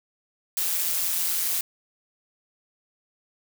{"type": "noise with amplitude modulation", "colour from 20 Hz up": "blue", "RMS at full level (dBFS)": -23, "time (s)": [0.57, 1.61], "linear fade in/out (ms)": 2, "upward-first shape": "sine", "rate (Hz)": 173, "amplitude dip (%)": 60, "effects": []}